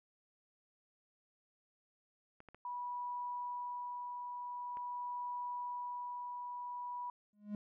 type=clicks; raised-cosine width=0.5 ms; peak=-39 dBFS; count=4; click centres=2.404 / 2.487 / 2.546 / 4.771 s
type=tone with tremolo; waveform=sine; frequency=978 Hz; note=B5; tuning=17 cents flat; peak=-38 dBFS; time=2.65-7.1 s; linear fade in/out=2 ms; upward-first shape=sine; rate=0.46 Hz; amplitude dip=30%
type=tone with exponential growth; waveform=triangle; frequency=207.7 Hz; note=G#3; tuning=in tune; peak=-33 dBFS; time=7.33-7.55 s; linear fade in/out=2 ms; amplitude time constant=47 ms
effects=none